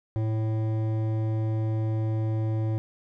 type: tone with hard clipping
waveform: sine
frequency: 110 Hz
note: A2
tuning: in tune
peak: -26 dBFS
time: 0.16-2.78 s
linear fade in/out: 0 ms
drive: 12 dB
effects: none